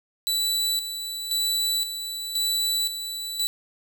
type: tone with tremolo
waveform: sawtooth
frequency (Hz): 3959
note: B7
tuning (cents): +3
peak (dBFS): -19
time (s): 0.27-3.47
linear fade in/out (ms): 0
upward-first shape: square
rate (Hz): 0.96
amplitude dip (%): 60
effects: none